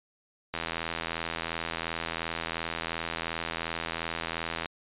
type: click train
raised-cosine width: 0.3 ms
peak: -15 dBFS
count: 342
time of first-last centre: 0.54-4.658 s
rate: 82.8 Hz
effects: resampled to 8000 Hz

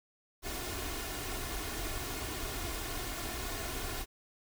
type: noise with comb filter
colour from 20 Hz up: pink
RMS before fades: -38 dBFS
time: 0.42-4.06 s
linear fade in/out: 50 ms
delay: 2.8 ms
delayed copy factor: +0.6
effects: none

